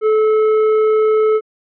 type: tone with tanh clipping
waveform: triangle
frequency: 433.3 Hz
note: A4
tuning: 27 cents flat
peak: -12 dBFS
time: 0.01-1.41 s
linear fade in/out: 50 ms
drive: 14 dB
effects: low-pass 2000 Hz 12 dB/octave